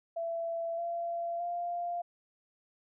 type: tone with pitch steps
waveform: sine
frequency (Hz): 669 / 682.7 / 696.6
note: E5 / F5 / F5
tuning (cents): +25 / -40 / -5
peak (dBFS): -32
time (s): 0.16-2.02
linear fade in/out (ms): 10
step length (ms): 620
effects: none